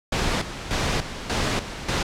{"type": "noise with tremolo", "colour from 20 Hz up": "pink", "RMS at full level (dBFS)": -23, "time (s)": [0.12, 2.03], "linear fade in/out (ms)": 5, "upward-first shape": "square", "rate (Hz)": 1.7, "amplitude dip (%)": 70, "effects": ["low-pass 6000 Hz 12 dB/octave"]}